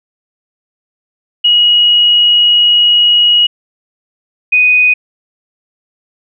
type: tone pair in turn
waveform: sine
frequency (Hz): 2900 / 2490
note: F#7 / D#7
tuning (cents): -35 / +1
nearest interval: minor third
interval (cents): 264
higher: first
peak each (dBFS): -5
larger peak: neither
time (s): 1.44-3.47 / 4.52-4.94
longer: first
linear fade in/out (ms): 10
effects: none